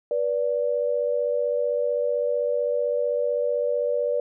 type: tone pair together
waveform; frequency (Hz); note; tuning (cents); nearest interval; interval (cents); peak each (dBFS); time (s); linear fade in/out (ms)
sine; 486.5 / 582.2; B4 / D5; -26 / -15; minor third; 311; -24; 0.11-4.2; 2
effects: none